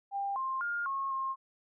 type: tone with pitch steps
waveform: sine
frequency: 796 / 1056 / 1413 / 1087 / 1068 Hz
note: G5 / C6 / F6 / C#6 / C6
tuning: +26 / +16 / +20 / -34 / +35 cents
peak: -31 dBFS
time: 0.11-1.36 s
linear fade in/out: 50 ms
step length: 250 ms
effects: none